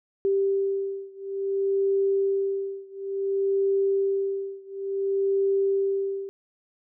sine beating tone pair, 392 / 392.57 Hz, G4 / G4, 0 / +3 cents, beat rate 0.57 Hz, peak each -25 / -26 dBFS, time 0.25-6.29 s, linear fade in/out 0 ms, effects none

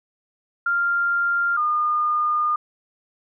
sine tone pair in turn, 1394 / 1216.1 Hz, F6 / D#6, -4 / -40 cents, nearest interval major second, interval 236 cents, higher first, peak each -18 dBFS, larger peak neither, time 0.66-1.57 / 1.57-2.56 s, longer second, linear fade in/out 5 ms, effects none

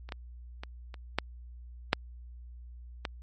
clicks, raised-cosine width 0.3 ms, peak -29 / -20 / -23 / -28 / -10 / -6 / -16 dBFS, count 7, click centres 0.09 / 0.122 / 0.635 / 0.942 / 1.186 / 1.931 / 3.052 s, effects added 60 Hz sine -44 dBFS peak until 3.22 s + MP3 32 kbps

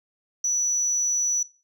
sine tone, 5920 Hz, F#8, in tune, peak -19 dBFS, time 0.44-1.43 s, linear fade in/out 5 ms, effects noise-tail reverb RT60 0.3 s tail -19 dB re dry + tanh soft clip ceiling -19 dBFS

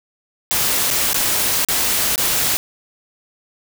white noise with dropouts, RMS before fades -18 dBFS, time 0.51-2.57 s, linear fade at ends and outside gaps 0 ms, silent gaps 0.904-0.91 / 1.132-1.144 / 1.648-1.686 / 2.158-2.179 s, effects none

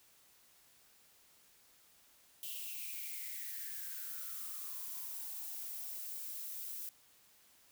violet noise with high-pass filter sweep, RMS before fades -44 dBFS, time 2.43-6.89 s, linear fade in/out 0 ms, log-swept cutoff 3000 to 420 Hz, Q 8.9, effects white hiss -66 dBFS RMS until 7.71 s

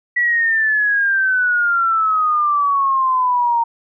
sine exponential sweep, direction down, 1952 to 924 Hz, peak -13 dBFS, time 0.16-3.64 s, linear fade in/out 10 ms, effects none

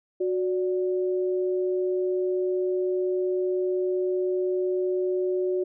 sine tone pair together, 367.2 / 582.9 Hz, F#4 / D5, -13 / -13 cents, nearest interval minor sixth, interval 800 cents, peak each -23 / -33 dBFS, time 0.2-5.64 s, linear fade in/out 10 ms, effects none

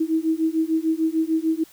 sine beating tone pair, 317.8 / 324.5 Hz, D#4 / E4, +37 / -27 cents, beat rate 6.7 Hz, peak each -22 / -22 dBFS, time 0-1.64 s, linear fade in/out 10 ms, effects white hiss -51 dBFS RMS until 1.72 s

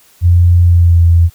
sine tone with pitch glide, 87.31 to 84.73 Hz, F2 to E2, 0 to +48 cents, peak -4 dBFS, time 0.21-1.3 s, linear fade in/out 50 ms, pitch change -52 cents, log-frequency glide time 0.63-1.02 s, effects white hiss -47 dBFS RMS until 1.34 s

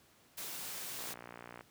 white noise, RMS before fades -43 dBFS, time 0.37-1.14 s, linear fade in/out 10 ms
click train, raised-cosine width 0.5 ms, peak -32 dBFS, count 38, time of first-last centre 0.99-1.609 s, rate 59.8 Hz
effects pink hiss -65 dBFS RMS until 1.7 s + high-pass 100 Hz 12 dB/octave

